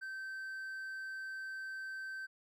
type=tone; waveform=triangle; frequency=1550 Hz; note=G6; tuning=20 cents flat; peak=-39 dBFS; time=0.01-2.27 s; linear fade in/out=20 ms; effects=none